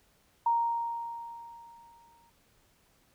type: tone with exponential decay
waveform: sine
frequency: 932.3 Hz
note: A#5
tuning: in tune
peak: -22 dBFS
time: 0.46-2.3 s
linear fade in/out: 5 ms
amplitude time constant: 400 ms
effects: pink hiss -67 dBFS RMS until 3.14 s